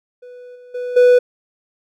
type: tone with level steps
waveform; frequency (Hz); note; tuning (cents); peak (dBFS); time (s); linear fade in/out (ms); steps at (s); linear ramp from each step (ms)
triangle; 493.9; B4; 0; -33 / -37 / -20 / -5; 0.22-1.19; 10; 0.55 / 0.74 / 0.96; 10
effects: none